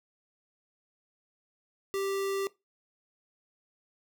square tone, 392 Hz, G4, in tune, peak -30 dBFS, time 1.94-2.47 s, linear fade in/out 0 ms, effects noise-tail reverb RT60 0.2 s tail -19 dB re dry

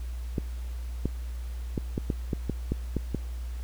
clicks, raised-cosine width 3 ms, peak -14 dBFS, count 10, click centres 0.382 / 1.056 / 1.778 / 1.979 / 2.102 / 2.332 / 2.497 / 2.72 / 2.967 / 3.147 s, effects added 60 Hz sine -32 dBFS peak until 3.63 s + pink hiss -53 dBFS RMS until 3.63 s

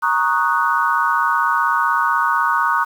sine chord, D# minor seventh, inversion second, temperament equal, 932.3 / 1108.7 / 1244.5 / 1480 Hz, A#5 / C#6 / D#6 / F#6, 0 / 0 / 0 / 0 cents, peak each -20 dBFS, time 0.02-2.85 s, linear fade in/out 20 ms, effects 7-bit

